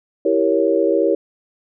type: chord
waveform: sine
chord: E diminished seventh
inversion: none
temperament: equal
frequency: 329.6 / 392 / 466.2 / 554.4 Hz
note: E4 / G4 / Bb4 / Db5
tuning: 0 / 0 / 0 / 0 cents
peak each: -19 dBFS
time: 0.25-1.15 s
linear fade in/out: 5 ms
effects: none